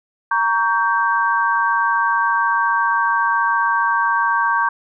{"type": "chord", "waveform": "sine", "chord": "G diminished", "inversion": "first", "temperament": "equal with one note detuned", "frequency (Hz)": [932.3, 1126.8, 1568], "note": ["Bb5", "Db6", "G6"], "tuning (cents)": [0, 28, 0], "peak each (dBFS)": -19, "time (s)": [0.31, 4.69], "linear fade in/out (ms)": 5, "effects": []}